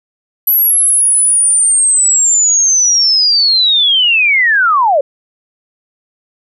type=linear sweep; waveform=sine; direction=down; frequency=11840 to 523.3 Hz; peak=-7 dBFS; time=0.47-5.01 s; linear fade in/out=5 ms; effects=none